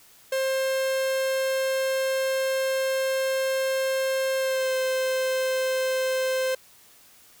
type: tone with pitch glide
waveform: 45% pulse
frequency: 530 to 520.9 Hz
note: C5 to C5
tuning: +22 to -8 cents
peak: -23 dBFS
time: 0.32-6.55 s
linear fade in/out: 5 ms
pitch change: -30 cents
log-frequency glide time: 4.37-4.76 s
effects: white hiss -54 dBFS RMS until 7.4 s